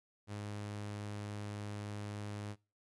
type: tone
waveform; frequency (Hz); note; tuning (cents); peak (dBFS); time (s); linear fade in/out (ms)
sawtooth; 103.5; G#2; -5; -37; 0.27-2.56; 50
effects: noise-tail reverb RT60 0.3 s tail -24 dB re dry + resampled to 24000 Hz